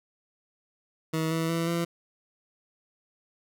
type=tone with pitch steps; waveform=20% pulse; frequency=160 / 163.08 / 166.22 / 169.42 Hz; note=D#3 / E3 / E3 / E3; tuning=+49 / -18 / +15 / +48 cents; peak=-21 dBFS; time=1.13-1.85 s; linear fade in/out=10 ms; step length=180 ms; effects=none